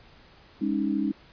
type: chord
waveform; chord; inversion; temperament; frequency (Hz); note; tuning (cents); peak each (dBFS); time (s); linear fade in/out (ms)
sine; Ab suspended fourth; none; equal with one note detuned; 204.8 / 277.2 / 311.1; Ab3 / Db4 / Eb4; -24 / 0 / 0; -28; 0.61-1.12; 10
effects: pink hiss -54 dBFS RMS until 1.32 s + resampled to 11025 Hz